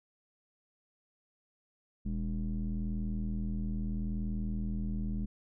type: tone with low-pass filter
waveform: square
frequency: 40.39 Hz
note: E1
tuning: 35 cents flat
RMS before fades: -34 dBFS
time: 2.05-5.26 s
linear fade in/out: 10 ms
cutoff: 220 Hz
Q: 5.1
effects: none